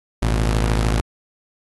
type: tone pair together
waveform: sawtooth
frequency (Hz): 53.32 / 119.7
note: G#1 / A#2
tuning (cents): +46 / +46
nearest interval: octave + major second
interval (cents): 1400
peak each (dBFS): -13 / -20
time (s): 0.22-1.01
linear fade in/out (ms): 5
effects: AAC 32 kbps